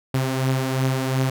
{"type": "beating tone pair", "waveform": "sawtooth", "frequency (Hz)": [131, 133.8], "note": ["C3", "C3"], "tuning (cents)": [2, 39], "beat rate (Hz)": 2.8, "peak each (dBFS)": [-17, -23], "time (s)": [0.14, 1.3], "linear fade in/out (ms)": 5, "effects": []}